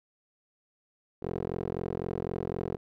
15% pulse tone with band-pass filter, 43.92 Hz, F1, 11 cents sharp, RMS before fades -34 dBFS, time 1.22-2.77 s, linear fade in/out 10 ms, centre 380 Hz, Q 1.7, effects none

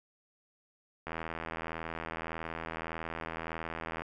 click train, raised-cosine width 0.5 ms, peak -22 dBFS, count 242, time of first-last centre 1.07-4.02 s, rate 81.7 Hz, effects none

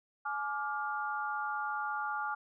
sine chord, D diminished, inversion second, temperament just, 845.8 / 1174.7 / 1409.6 Hz, Ab5 / D6 / F6, +31 / 0 / +16 cents, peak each -37 / -38 / -37 dBFS, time 0.25-2.35 s, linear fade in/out 10 ms, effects none

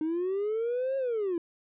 triangle linear two-way sweep, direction up then down, 306.4 to 546 to 328.5 Hz, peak -24 dBFS, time 0.01-1.38 s, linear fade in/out 2 ms, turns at 0.97 s, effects tanh soft clip ceiling -23 dBFS + resampled to 8000 Hz

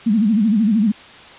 sine tone with vibrato, 215.2 Hz, A3, 38 cents flat, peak -12 dBFS, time 0.06-0.92 s, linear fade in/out 10 ms, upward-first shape sine, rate 13 Hz, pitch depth 150 cents each way, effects white hiss -40 dBFS RMS until 1.38 s + resampled to 8000 Hz

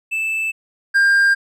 triangle tone pair in turn, 2636 / 1600.4 Hz, E7 / G6, -1 / +35 cents, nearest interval major sixth, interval 864 cents, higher first, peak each -17 / -9 dBFS, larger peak second, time 0.11-0.52 / 0.94-1.35 s, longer neither, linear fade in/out 20 ms, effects none

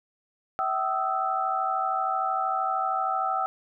sine tone cluster, 655 / 763 / 1246 / 1319 Hz, E5 / G5 / D#6 / E6, -11 / -47 / +2 / +1 cents, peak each -36 / -27 / -33 / -28 dBFS, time 0.59-3.46 s, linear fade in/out 0 ms, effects none

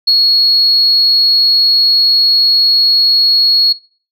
sine tone, 4329 Hz, C#8, 42 cents flat, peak -5 dBFS, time 0.07-3.73 s, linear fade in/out 10 ms, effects noise-tail reverb RT60 0.4 s tail -23 dB re dry + tanh soft clip ceiling -2 dBFS

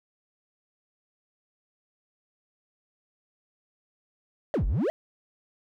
triangle exponential two-way sweep, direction down then up, 683 to 38 to 683 Hz, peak -21 dBFS, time 4.54-4.9 s, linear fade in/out 0 ms, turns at 4.66 s, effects none

